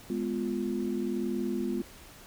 sine chord, F diminished, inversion first, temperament equal with one note detuned, 207.7 / 248.8 / 349.2 Hz, Ab3 / Cb4 / F4, 0 / +13 / 0 cents, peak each -33 dBFS, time 0.1-1.82 s, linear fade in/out 2 ms, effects pink hiss -51 dBFS RMS until 2.26 s

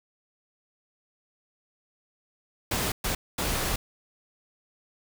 pink noise bursts at uneven times, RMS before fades -28 dBFS, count 3, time 2.71-2.92 / 3.04-3.15 / 3.38-3.76 s, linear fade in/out 5 ms, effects none

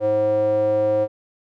square tone with band-pass filter, 106.6 Hz, G#2, 46 cents sharp, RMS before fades -19 dBFS, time 0-1.08 s, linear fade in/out 50 ms, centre 520 Hz, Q 6.9, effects none

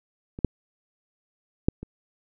clicks, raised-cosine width 3 ms, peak -23 / -6 / -6 / -23 dBFS, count 4, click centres 0.389 / 0.447 / 1.685 / 1.83 s, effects none

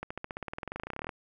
accelerating click train, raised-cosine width 0.5 ms, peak -21 dBFS, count 25, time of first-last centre 0.03-1.092 s, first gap 75 ms, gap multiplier 0.95, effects none

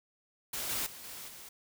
white noise with level steps, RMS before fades -37 / -34 / -48 / -45 / -49 dBFS, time 0.53-1.49 s, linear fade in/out 5 ms, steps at 0.69 / 0.86 / 1.04 / 1.28 s, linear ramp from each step 5 ms, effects none

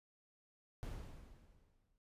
brown noise with exponential decay, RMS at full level -42 dBFS, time 0.83-1.98 s, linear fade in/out 0 ms, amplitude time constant 250 ms, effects resampled to 32000 Hz

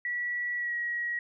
sine tone with pitch glide, 1941 to 1906.6 Hz, B6 to A#6, -31 to +39 cents, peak -29 dBFS, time 0.05-1.19 s, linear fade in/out 2 ms, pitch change -30 cents, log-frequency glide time 0.57-0.74 s, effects none

